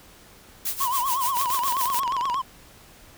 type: noise with tremolo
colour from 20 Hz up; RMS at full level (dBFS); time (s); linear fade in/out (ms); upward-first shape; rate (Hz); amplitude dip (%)
blue; -26; 0.65-2; 5; sine; 7; 80
type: tone with vibrato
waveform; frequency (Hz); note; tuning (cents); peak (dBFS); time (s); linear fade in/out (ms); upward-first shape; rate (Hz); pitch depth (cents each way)
triangle; 1028; C6; -31; -21; 0.8-2.42; 10; triangle; 8.4; 170
type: click train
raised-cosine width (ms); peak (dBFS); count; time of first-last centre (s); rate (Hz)
0.2; -15; 23; 1.37-2.343; 22.6
effects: pink hiss -50 dBFS RMS until 3.17 s